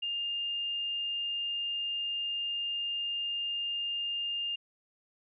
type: tone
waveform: sine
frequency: 2812 Hz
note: F7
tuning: 11 cents sharp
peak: -31 dBFS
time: 0.02-4.56 s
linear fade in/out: 10 ms
effects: none